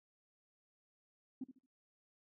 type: tone with echo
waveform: sine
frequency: 261.6 Hz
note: C4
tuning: in tune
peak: -38 dBFS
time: 1.41-1.44 s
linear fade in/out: 5 ms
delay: 74 ms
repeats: 3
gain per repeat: -12 dB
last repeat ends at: 1.662 s
effects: noise-tail reverb RT60 0.1 s tail -17 dB re dry + tanh soft clip ceiling -34 dBFS